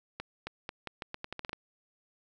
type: accelerating click train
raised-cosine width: 0.3 ms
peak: -21 dBFS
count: 12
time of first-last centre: 0.2-1.531 s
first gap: 270 ms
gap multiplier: 0.82
effects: none